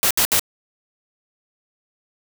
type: noise bursts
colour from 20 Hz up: white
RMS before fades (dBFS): -17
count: 3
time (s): 0.03-0.395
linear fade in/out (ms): 0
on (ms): 77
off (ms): 67
effects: none